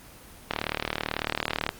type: click train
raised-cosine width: 0.3 ms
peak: -9 dBFS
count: 46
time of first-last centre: 0.51-1.691 s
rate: 38.1 Hz
effects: pink hiss -48 dBFS RMS until 1.79 s + Opus 24 kbps